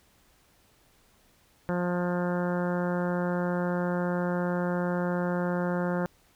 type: harmonic tone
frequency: 177.1 Hz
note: F3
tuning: 24 cents sharp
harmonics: 1 / 2 / 3 / 4 / 5 / 6 / 7 / 8 / 9 / 10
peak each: -28 / -34 / -32 / -40 / -39 / -42 / -44 / -40 / -43 / -48 dBFS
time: 1.69-6.06 s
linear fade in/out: 0 ms
effects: pink hiss -63 dBFS RMS until 6.35 s